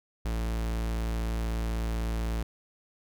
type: tone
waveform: 45% pulse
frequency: 56.1 Hz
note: A1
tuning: 34 cents sharp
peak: -28 dBFS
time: 0.25-2.43 s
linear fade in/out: 5 ms
effects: none